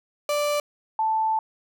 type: tone pair in turn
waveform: 35% pulse / sine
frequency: 587.3 / 880 Hz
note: D5 / A5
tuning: 0 / 0 cents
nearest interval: perfect fifth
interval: 700 cents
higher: second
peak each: -20 dBFS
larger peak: neither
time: 0.29-0.6 / 0.99-1.39 s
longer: second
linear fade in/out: 2 ms
effects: none